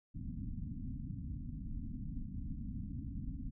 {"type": "low-pass noise", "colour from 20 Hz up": "pink", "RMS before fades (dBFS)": -42, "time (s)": [0.14, 3.51], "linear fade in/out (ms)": 20, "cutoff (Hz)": 280, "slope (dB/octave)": 96, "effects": []}